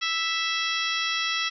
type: harmonic tone with a mistuned harmonic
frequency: 659.3 Hz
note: E5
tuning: in tune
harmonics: 2 / 3 / 4 / 5 / 6 / 7 / 8 / 9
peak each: -32 / -31 / -31 / -30 / -34 / -40 / -34 / -40 dBFS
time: 0.01-1.5 s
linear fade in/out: 20 ms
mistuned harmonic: 9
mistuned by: -64 cents
effects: none